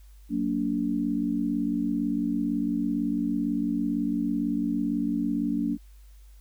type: chord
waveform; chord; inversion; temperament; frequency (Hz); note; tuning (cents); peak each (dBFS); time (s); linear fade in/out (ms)
sine; Gb augmented; none; just; 185 / 231.2 / 289.1; Gb3 / Bb3 / D4; 0 / -14 / -27; -32 / -28 / -27; 0.29-5.78; 50
effects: added 50 Hz sine -47 dBFS peak until 6.4 s + white hiss -64 dBFS RMS until 6.4 s